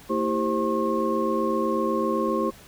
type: tone cluster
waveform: sine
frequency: 226.8 / 326.4 / 394.2 / 526 / 1079 Hz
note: A#3 / E4 / G4 / C5 / C#6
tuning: -47 / -17 / +10 / +9 / -47 cents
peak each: -28 dBFS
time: 0.09-2.51 s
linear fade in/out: 20 ms
effects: pink hiss -49 dBFS RMS until 2.67 s